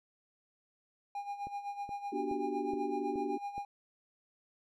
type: tone with tremolo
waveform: triangle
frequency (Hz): 810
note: G#5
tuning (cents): -43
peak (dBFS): -33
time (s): 1.15-3.65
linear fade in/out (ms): 2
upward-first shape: sine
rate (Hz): 7.9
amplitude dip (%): 70
type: click train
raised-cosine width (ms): 2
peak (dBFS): -34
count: 6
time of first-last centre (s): 1.47-3.58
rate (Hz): 2.37
type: chord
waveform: sine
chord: G major seventh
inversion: first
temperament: just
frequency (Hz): 245 / 294 / 367.5 / 392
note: B3 / D4 / F#4 / G4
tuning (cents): -14 / +2 / -12 / 0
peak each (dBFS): -42 / -38 / -39 / -38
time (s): 2.12-3.38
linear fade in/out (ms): 10
effects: none